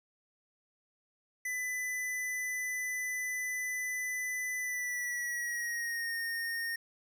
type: tone with pitch glide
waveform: square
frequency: 2000 to 1844.6 Hz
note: B6 to A#6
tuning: +21 to -19 cents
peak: -34 dBFS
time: 1.45-6.76 s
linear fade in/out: 5 ms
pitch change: -140 cents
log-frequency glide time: 4.59-6.15 s
effects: none